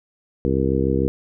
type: harmonic tone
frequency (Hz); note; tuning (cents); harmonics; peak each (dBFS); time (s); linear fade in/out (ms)
66.7; C2; +34; 1 / 2 / 3 / 4 / 5 / 6 / 7; -25 / -25 / -25 / -25 / -25 / -25 / -25; 0.45-1.08; 0
effects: none